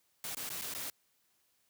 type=noise with dropouts; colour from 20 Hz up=white; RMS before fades=-40 dBFS; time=0.24-0.9 s; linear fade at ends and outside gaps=2 ms; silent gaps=0.349-0.369 / 0.492-0.501 / 0.614-0.619 / 0.739-0.748 s; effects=white hiss -74 dBFS RMS until 1.69 s + high-pass 60 Hz 12 dB/octave